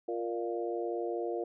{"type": "harmonic tone with a mistuned harmonic", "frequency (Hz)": 116.54, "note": "A#2", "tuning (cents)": 0, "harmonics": [3, 4, 5, 6], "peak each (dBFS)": [-35, -36, -41, -40], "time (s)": [0.08, 1.44], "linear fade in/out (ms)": 5, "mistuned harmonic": 5, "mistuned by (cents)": 35, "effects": []}